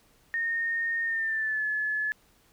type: tone with pitch glide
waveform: sine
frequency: 1840 to 1716.8 Hz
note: A#6 to A6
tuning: -23 to -43 cents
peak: -26 dBFS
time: 0.34-2.12 s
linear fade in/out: 0 ms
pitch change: -120 cents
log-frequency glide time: 1.04-1.65 s
effects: pink hiss -63 dBFS RMS until 2.52 s